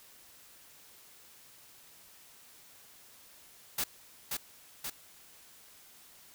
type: noise with echo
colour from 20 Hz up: white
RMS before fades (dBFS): -32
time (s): 3.78-3.84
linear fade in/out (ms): 5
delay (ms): 530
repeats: 2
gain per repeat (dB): -3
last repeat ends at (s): 4.9
effects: white hiss -57 dBFS RMS until 6.34 s